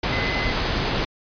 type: tone in noise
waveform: sine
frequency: 2038 Hz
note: C7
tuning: 46 cents flat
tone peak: -27 dBFS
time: 0.12-0.52 s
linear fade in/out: 5 ms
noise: pink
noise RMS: -23 dBFS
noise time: 0.03-1.05 s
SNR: -7 dB
effects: resampled to 11025 Hz